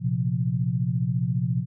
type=chord; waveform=sine; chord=Bb suspended second; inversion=none; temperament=just; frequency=116.54 / 131.11 / 174.81 Hz; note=Bb2 / C3 / F3; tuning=0 / +4 / +2 cents; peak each=-27 / -25 / -27 dBFS; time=0-1.66 s; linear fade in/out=50 ms; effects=none